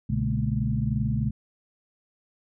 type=tone cluster; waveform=sine; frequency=62 / 118.1 / 140.9 / 211 / 231.4 Hz; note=B1 / A#2 / C#3 / G#3 / A#3; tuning=+7 / +23 / +29 / +28 / -13 cents; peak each=-32 / -27 / -28 / -29 / -36 dBFS; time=0.09-1.31 s; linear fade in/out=10 ms; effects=none